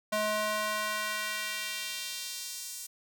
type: tone with high-pass filter sweep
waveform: square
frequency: 212.6 Hz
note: G#3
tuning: 41 cents sharp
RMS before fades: -34 dBFS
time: 0.12-2.87 s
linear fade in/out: 10 ms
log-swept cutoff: 560 to 7200 Hz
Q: 1.1
effects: none